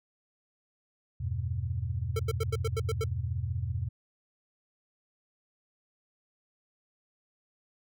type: chord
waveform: sine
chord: E minor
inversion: none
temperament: equal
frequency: 82.41 / 98 / 123.47 Hz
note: E2 / G2 / B2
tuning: 0 / 0 / 0 cents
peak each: -34 dBFS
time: 1.2-3.89 s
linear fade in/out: 10 ms
type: tone bursts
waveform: square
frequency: 446.8 Hz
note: A4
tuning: 27 cents sharp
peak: -30 dBFS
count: 8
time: 2.16-3.041 s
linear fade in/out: 5 ms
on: 34 ms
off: 87 ms
effects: none